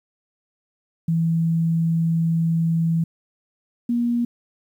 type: tone pair in turn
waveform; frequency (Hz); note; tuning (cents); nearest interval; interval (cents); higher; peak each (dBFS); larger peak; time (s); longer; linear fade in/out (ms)
sine; 164.81 / 238.2; E3 / A#3; 0 / +38; tritone; 638; second; -17 / -18; first; 1.08-3.04 / 3.89-4.25; first; 5
effects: 9-bit